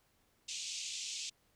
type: band-pass noise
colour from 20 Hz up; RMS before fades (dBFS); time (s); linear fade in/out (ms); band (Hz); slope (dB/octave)
white; -42; 0.48-1.3; 10; 2500 to 7600; 48
effects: pink hiss -73 dBFS RMS until 1.55 s